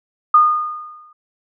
sine tone with exponential decay, 1224 Hz, D#6, 29 cents flat, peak -5 dBFS, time 0.34-1.13 s, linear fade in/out 5 ms, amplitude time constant 170 ms, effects none

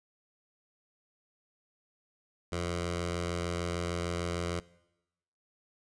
10% pulse tone with notch filter, 86.6 Hz, F2, 14 cents flat, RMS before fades -34 dBFS, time 2.52-4.6 s, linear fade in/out 5 ms, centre 240 Hz, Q 1.6, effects noise-tail reverb RT60 0.9 s tail -21 dB re dry + resampled to 22050 Hz

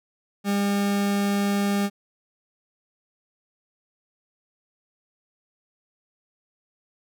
40% pulse tone, 201.2 Hz, G3, 45 cents sharp, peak -20 dBFS, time 0.44-1.9 s, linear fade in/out 50 ms, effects none

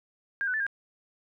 sine tone with pitch steps, 1612 / 1498 / 1753 / 1614 Hz, G6 / F#6 / A6 / G#6, +48 / +21 / -7 / -50 cents, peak -26 dBFS, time 0.41-0.666 s, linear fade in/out 0 ms, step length 64 ms, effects none

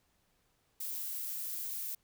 violet noise, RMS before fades -39 dBFS, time 0.8-1.95 s, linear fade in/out 5 ms, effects pink hiss -74 dBFS RMS until 2.03 s

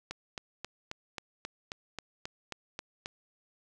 click train, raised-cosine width 0.2 ms, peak -20 dBFS, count 12, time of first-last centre 0.11-3.059 s, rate 3.73 Hz, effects none

